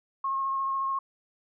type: tone with vibrato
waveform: sine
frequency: 1081 Hz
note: C#6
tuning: 44 cents flat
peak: -26 dBFS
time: 0.24-0.99 s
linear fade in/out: 5 ms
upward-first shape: sine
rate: 14 Hz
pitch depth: 13 cents each way
effects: none